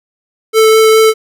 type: tone with vibrato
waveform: square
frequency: 440 Hz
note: A4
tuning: in tune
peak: -5 dBFS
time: 0.53-1.14 s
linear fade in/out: 50 ms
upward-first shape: triangle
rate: 4.8 Hz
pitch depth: 9 cents each way
effects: none